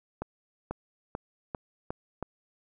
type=accelerating click train; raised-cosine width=1 ms; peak=-19 dBFS; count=6; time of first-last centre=0.22-2.227 s; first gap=490 ms; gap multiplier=0.9; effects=none